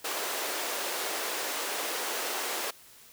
pink high-pass noise, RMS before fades -33 dBFS, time 0.04-2.71 s, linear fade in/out 10 ms, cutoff 380 Hz, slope 24 dB/octave, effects white hiss -54 dBFS RMS until 3.12 s

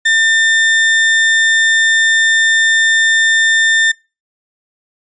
35% pulse tone, 1800 Hz, A6, 39 cents sharp, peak -7 dBFS, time 0.05-3.92 s, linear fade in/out 10 ms, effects noise-tail reverb RT60 0.3 s tail -26 dB re dry + resampled to 16000 Hz

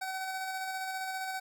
25% pulse tone with tremolo, 759 Hz, F#5, 44 cents sharp, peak -30 dBFS, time 0.01-1.4 s, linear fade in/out 10 ms, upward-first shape square, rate 15 Hz, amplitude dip 25%, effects none

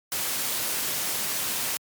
white noise, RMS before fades -28 dBFS, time 0.12-1.77 s, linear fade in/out 0 ms, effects high-pass 100 Hz 12 dB/octave + MP3 96 kbps

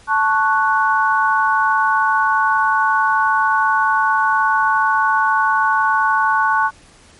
sine chord, F# minor, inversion first, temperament equal, 880 / 1108.7 / 1480 Hz, A5 / C#6 / F#6, 0 / 0 / 0 cents, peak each -17 dBFS, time 0.07-6.71 s, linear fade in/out 50 ms, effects pink hiss -47 dBFS RMS until 7.19 s + MP3 48 kbps

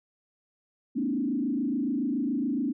sine tone with frequency modulation, 265.3 Hz, C4, 24 cents sharp, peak -25 dBFS, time 0.95-2.73 s, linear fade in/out 20 ms, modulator 27.1 Hz, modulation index 1.6, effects none

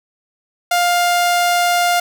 sawtooth tone, 703 Hz, F5, 11 cents sharp, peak -9 dBFS, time 0.71-2 s, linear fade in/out 5 ms, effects none

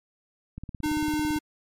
click train, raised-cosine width 5 ms, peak -24 dBFS, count 15, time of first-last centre 0.58-1.362 s, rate 17.9 Hz
square tone, 303.8 Hz, D#4, 41 cents flat, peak -25 dBFS, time 0.83-1.39 s, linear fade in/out 10 ms
effects MP3 64 kbps

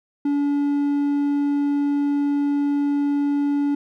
triangle tone, 286.3 Hz, D4, 44 cents flat, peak -16 dBFS, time 0.25-3.75 s, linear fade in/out 5 ms, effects none

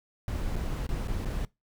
brown noise with dropouts, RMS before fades -31 dBFS, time 0.28-1.45 s, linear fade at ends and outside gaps 1 ms, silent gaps 0.558-0.562 / 0.867-0.89 / 1.075-1.081 / 1.249-1.256 s, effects noise-tail reverb RT60 0.2 s tail -22 dB re dry

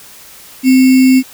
sine tone with sample-and-hold, 259.7 Hz, C4, 13 cents flat, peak -4 dBFS, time 0.63-1.23 s, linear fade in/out 50 ms, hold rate 2450 Hz, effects white hiss -37 dBFS RMS until 1.33 s

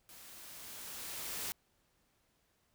white noise with level ramp, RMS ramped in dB -55 to -39 dBFS, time 0.09-1.52 s, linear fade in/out 0 ms, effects pink hiss -75 dBFS RMS until 2.74 s

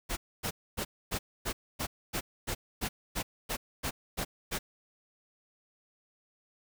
pink noise bursts, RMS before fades -33 dBFS, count 14, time 0.09-4.59 s, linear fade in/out 20 ms, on 80 ms, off 260 ms, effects none

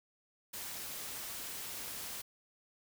white noise, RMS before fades -43 dBFS, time 0.53-2.22 s, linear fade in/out 10 ms, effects none

